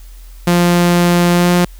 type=tone with pitch glide; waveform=sawtooth; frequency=174.61 to 176.64 Hz; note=F3 to F3; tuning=0 to +20 cents; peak=-5 dBFS; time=0.47-1.65 s; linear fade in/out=5 ms; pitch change=+20 cents; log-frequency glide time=1.33-1.5 s; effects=added 42 Hz sine -32 dBFS peak until 1.79 s + white hiss -47 dBFS RMS until 1.79 s